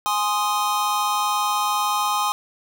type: chord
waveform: square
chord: Ab major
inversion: none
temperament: equal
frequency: 830.6 / 1046.5 / 1244.5 Hz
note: Ab5 / C6 / Eb6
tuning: 0 / 0 / 0 cents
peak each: -25 dBFS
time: 0.06-2.32 s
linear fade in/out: 0 ms
effects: none